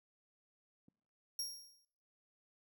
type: click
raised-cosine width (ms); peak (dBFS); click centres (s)
5; -36; 0.884
type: tone with exponential decay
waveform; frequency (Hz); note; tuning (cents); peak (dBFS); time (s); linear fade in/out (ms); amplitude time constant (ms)
sawtooth; 5588; F8; 0; -33; 1.39-1.85; 2; 100
effects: noise-tail reverb RT60 0.9 s tail -23 dB re dry + high-pass 400 Hz 12 dB/octave